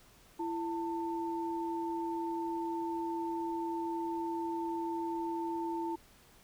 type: tone pair together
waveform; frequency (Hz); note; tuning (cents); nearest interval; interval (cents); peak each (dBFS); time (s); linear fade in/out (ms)
sine; 334.9 / 894; E4 / A5; +27 / +27; octave + perfect fourth; 1700; -35 / -37; 0.39-5.96; 10
effects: pink hiss -61 dBFS RMS until 6.43 s